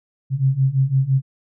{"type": "beating tone pair", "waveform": "sine", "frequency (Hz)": [130.81, 136.71], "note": ["C3", "C#3"], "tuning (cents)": [0, -24], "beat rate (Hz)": 5.9, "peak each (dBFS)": [-19, -17], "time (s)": [0.3, 1.22], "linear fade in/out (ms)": 50, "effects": []}